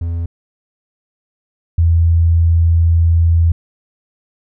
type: tone pair in turn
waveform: triangle / sine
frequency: 84.5 / 83.48 Hz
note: E2 / E2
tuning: +43 / +22 cents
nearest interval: unison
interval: 21 cents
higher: first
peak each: -15 / -8 dBFS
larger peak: second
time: 0.01-0.26 / 1.78-3.52 s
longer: second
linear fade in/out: 5 ms
effects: none